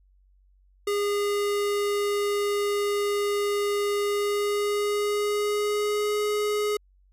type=tone with pitch glide; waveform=square; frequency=408.6 to 418.2 Hz; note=G#4 to G#4; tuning=-28 to +12 cents; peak=-24 dBFS; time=0.87-6.77 s; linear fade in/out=5 ms; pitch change=+40 cents; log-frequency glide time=4.01-6.18 s; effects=added 47 Hz sine -57 dBFS peak until 7.12 s + resampled to 32000 Hz